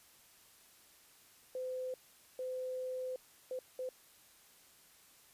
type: tone bursts at uneven times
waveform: sine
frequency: 511 Hz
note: C5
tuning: 41 cents flat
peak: -37 dBFS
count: 4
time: 1.55-1.94 / 2.39-3.16 / 3.51-3.59 / 3.79-3.89 s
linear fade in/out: 2 ms
effects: white hiss -63 dBFS RMS until 5.33 s + resampled to 32000 Hz